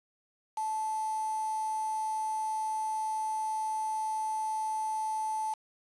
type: tone with quantisation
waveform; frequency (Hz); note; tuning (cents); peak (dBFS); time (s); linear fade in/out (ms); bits
sine; 871; A5; -18; -30; 0.57-5.54; 5; 7
effects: resampled to 22050 Hz